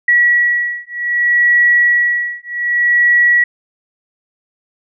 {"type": "beating tone pair", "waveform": "sine", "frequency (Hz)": [1929, 1929.64], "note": ["B6", "B6"], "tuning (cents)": [-41, -41], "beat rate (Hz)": 0.64, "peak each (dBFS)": -13, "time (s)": [0.08, 3.44], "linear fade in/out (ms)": 5, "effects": []}